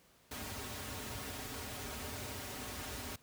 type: noise with comb filter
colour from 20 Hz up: pink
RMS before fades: -43 dBFS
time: 0.31-3.16 s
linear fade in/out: 5 ms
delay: 5.9 ms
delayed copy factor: -0.75
effects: pink hiss -66 dBFS RMS until 3.22 s + high-pass 60 Hz 12 dB/octave